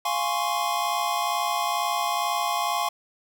square chord, Db major seventh, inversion first, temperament equal, 698.5 / 830.6 / 1046.5 / 1108.7 Hz, F5 / Ab5 / C6 / Db6, 0 / 0 / 0 / 0 cents, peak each -30 dBFS, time 0.05-2.89 s, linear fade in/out 5 ms, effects none

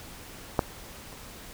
clicks, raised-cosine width 1 ms, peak -7 / -30 dBFS, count 2, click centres 0.592 / 1.128 s, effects pink hiss -45 dBFS RMS until 1.53 s

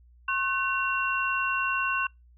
sine tone cluster, 1080 / 1510 / 2741 Hz, C#6 / F#6 / F7, -45 / +35 / -33 cents, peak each -29 dBFS, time 0.28-2.07 s, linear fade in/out 5 ms, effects noise-tail reverb RT60 0.2 s tail -26 dB re dry + added 60 Hz sine -53 dBFS peak until 2.37 s

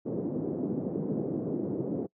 white band-pass noise, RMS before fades -32 dBFS, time 0.05-2.07 s, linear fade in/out 20 ms, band 150 to 400 Hz, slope 24 dB/octave, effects noise-tail reverb RT60 0.1 s tail -24 dB re dry

